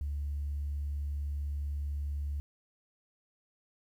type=tone; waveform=sine; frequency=72.2 Hz; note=D2; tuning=29 cents flat; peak=-31 dBFS; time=0.01-2.4 s; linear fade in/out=0 ms; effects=tanh soft clip ceiling -28 dBFS + 11-bit